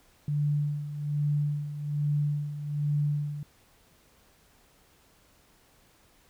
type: tone with tremolo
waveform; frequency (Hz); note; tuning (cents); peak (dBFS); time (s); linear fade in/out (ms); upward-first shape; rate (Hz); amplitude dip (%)
sine; 146.83; D3; 0; -23; 0.28-3.43; 2; sine; 1.2; 70
effects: pink hiss -62 dBFS RMS until 6.29 s